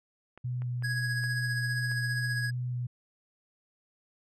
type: clicks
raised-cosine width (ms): 0.5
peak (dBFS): -34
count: 5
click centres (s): 0.376 / 0.62 / 0.824 / 1.239 / 1.916
type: tone with vibrato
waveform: sine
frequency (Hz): 123.47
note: B2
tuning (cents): 0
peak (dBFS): -30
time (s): 0.44-2.87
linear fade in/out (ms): 10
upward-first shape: square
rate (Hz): 2.4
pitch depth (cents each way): 10
type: tone with tremolo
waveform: square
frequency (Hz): 1661.2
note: G#6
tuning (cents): 0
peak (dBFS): -30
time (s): 0.83-2.51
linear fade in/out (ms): 20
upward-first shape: triangle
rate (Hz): 15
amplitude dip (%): 45
effects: low-pass 9000 Hz 12 dB/octave